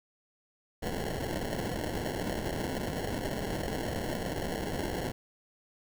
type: noise with sample-and-hold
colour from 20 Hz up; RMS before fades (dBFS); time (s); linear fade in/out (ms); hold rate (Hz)
white; -34; 0.82-5.12; 10; 1225
effects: none